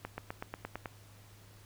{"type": "accelerating click train", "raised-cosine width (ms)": 0.5, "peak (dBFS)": -23, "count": 8, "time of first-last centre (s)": [0.05, 0.858], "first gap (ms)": 130, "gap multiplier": 0.96, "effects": ["added 103 Hz sine -56 dBFS peak until 1.65 s", "pink hiss -60 dBFS RMS until 1.65 s"]}